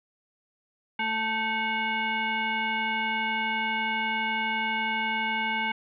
sine tone with frequency modulation, 1544 Hz, G6, 27 cents flat, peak -25 dBFS, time 0.99-5.72 s, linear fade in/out 5 ms, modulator 661 Hz, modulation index 1.7, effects none

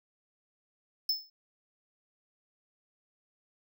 square tone with exponential decay, 5250 Hz, E8, 8 cents flat, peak -24 dBFS, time 1.09-1.3 s, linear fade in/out 5 ms, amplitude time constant 45 ms, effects none

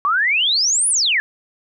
sine exponential two-way sweep, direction up then down, 1108 to 10410 to 1668 Hz, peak -14 dBFS, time 0.05-1.2 s, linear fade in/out 0 ms, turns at 0.89 s, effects none

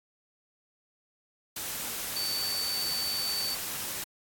sine tone in noise, 4542 Hz, C#8, 41 cents sharp, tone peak -30 dBFS, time 2.16-3.55 s, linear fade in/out 5 ms, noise white, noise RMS -35 dBFS, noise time 1.56-4.04 s, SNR +2 dB, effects AAC 64 kbps

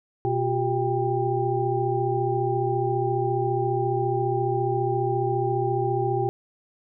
sine tone cluster, 122.7 / 358 / 392.6 / 795 Hz, B2 / F4 / G4 / G5, -11 / +43 / +3 / +24 cents, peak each -27 dBFS, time 0.25-6.29 s, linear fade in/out 0 ms, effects none

